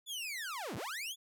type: linear two-way sweep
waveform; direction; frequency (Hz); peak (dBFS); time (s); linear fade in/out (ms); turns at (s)
sawtooth; down then up; 3520 to 82 to 3520; -35; 0.06-1.16; 50; 0.76
effects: none